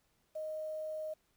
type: tone with quantisation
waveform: sine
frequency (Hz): 622.3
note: D#5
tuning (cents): 0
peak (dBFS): -37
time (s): 0.35-1.14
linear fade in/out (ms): 10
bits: 10
effects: pink hiss -75 dBFS RMS until 1.36 s